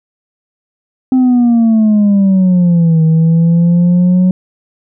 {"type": "exponential two-way sweep", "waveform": "sine", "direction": "down then up", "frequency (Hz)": [260.9, 159.2, 184.8], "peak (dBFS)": -3, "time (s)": [1.12, 4.31], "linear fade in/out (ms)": 2, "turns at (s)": 3.03, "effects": ["tanh soft clip ceiling -5 dBFS"]}